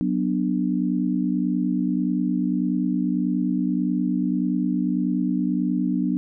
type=chord; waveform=sine; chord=B minor; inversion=second; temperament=just; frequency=185.21 / 246.9 / 296.3 Hz; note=F#3 / B3 / D4; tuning=+2 / 0 / +15 cents; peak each=-24 / -24 / -25 dBFS; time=0.01-6.17 s; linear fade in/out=0 ms; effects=none